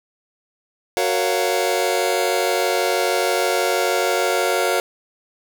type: chord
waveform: sawtooth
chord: Gb major seventh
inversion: none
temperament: just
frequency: 370 / 462.5 / 555 / 693.7 Hz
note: Gb4 / Bb4 / Db5 / F5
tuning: 0 / -14 / +2 / -12 cents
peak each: -19 dBFS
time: 0.97-4.8 s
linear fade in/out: 0 ms
effects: none